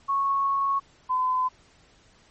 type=tone pair in turn; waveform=sine; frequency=1103 / 1017.8 Hz; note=C#6 / C6; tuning=-9 / -48 cents; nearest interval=minor second; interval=139 cents; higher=first; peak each=-21 dBFS; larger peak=neither; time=0.08-0.8 / 1.09-1.49 s; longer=first; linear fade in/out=20 ms; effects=pink hiss -58 dBFS RMS until 2.3 s + MP3 32 kbps

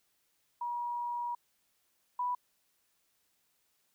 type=tone pair in turn; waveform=sine; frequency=959 / 985.4 Hz; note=A#5 / B5; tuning=+49 / -4 cents; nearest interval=unison; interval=47 cents; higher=second; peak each=-33 / -30 dBFS; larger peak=second; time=0.61-1.35 / 2.19-2.35 s; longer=first; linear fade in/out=5 ms; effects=white hiss -75 dBFS RMS until 3.94 s

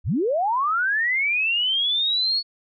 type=linear sweep; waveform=sine; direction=up; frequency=43.08 to 4420 Hz; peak=-19 dBFS; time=0.04-2.43 s; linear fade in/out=50 ms; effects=none

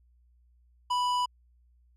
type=tone with tanh clipping; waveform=triangle; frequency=987.8 Hz; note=B5; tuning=in tune; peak=-27 dBFS; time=0.9-1.26 s; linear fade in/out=10 ms; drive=18 dB; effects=added 60 Hz sine -60 dBFS peak until 1.96 s

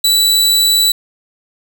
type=tone; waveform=sawtooth; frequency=3951 Hz; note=B7; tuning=in tune; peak=-6 dBFS; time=0.04-0.92 s; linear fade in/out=5 ms; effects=none

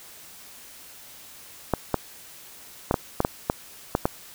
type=clicks; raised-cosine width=1 ms; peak=-6 dBFS; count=9; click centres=1.737 / 1.943 / 2.911 / 2.942 / 3.204 / 3.249 / 3.499 / 3.951 / 4.055 s; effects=white hiss -46 dBFS RMS until 4.34 s

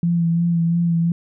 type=tone with vibrato; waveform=sine; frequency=169.2 Hz; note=E3; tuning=45 cents sharp; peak=-15 dBFS; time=0.03-1.12 s; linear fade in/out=2 ms; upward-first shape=sine; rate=2.9 Hz; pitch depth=26 cents each way; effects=none

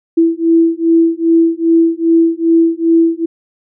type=beating tone pair; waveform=sine; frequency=329.6 / 332.1 Hz; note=E4 / E4; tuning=0 / +13 cents; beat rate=2.5 Hz; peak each=-11 dBFS; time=0.17-3.26 s; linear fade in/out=10 ms; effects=none

